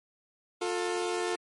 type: tone pair together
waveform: sawtooth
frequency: 355.4 / 444.8 Hz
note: F4 / A4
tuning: +30 / +19 cents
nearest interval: major third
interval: 389 cents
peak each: -27 / -29 dBFS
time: 0.61-1.36 s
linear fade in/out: 10 ms
effects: MP3 48 kbps